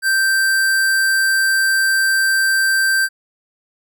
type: tone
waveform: square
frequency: 1565 Hz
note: G6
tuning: 3 cents flat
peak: -14 dBFS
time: 0.02-3.09 s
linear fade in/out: 50 ms
effects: none